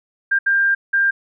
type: tone bursts at uneven times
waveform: sine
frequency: 1594 Hz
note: G6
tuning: 28 cents sharp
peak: -13 dBFS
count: 3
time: 0.31-0.39 / 0.46-0.75 / 0.93-1.11 s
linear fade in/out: 10 ms
effects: none